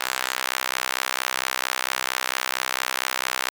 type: tone with high-pass filter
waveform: sawtooth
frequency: 64.4 Hz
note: C2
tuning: 27 cents flat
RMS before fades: -27 dBFS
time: 0-3.5 s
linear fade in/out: 10 ms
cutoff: 1300 Hz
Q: 0.9
effects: Opus 32 kbps